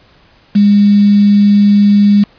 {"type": "tone with quantisation", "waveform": "sine", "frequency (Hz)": 204.1, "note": "G#3", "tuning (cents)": -30, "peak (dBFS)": -4, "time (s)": [0.55, 2.24], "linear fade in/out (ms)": 10, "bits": 4, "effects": ["pink hiss -47 dBFS RMS until 2.38 s", "resampled to 11025 Hz"]}